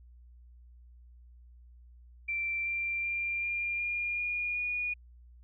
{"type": "tone with pitch steps", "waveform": "sine", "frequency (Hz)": [2349, 2365, 2382, 2398, 2415, 2432, 2449], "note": ["D7", "D7", "D7", "D7", "D7", "D#7", "D#7"], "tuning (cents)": [0, 12, 24, 36, 48, -40, -28], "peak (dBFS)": -30, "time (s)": [2.28, 4.94], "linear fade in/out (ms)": 10, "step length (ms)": 380, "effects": ["added 60 Hz sine -52 dBFS peak until 5.43 s"]}